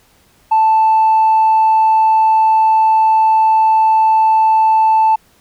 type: tone with tanh clipping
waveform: triangle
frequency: 880 Hz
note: A5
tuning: in tune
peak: -8 dBFS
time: 0.51-5.16 s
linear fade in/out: 10 ms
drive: 5 dB
effects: pink hiss -52 dBFS RMS until 5.4 s